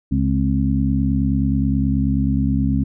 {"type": "harmonic tone with a mistuned harmonic", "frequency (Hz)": 69.4, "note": "C#2", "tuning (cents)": 3, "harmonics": [1, 2, 3, 4], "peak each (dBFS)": [-21, -21, -21, -21], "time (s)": [0.11, 2.84], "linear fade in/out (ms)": 10, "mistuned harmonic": 4, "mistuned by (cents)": -62, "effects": []}